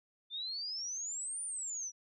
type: exponential two-way sweep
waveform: sine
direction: up then down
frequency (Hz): 3527 to 9400 to 5760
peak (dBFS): -37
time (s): 0.3-1.92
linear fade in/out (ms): 50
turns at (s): 1.43
effects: none